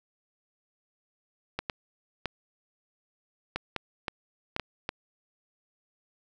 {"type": "clicks", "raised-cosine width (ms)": 0.3, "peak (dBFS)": -14, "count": 9, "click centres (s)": [1.59, 1.698, 2.257, 3.56, 3.763, 4.082, 4.564, 4.597, 4.891], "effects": []}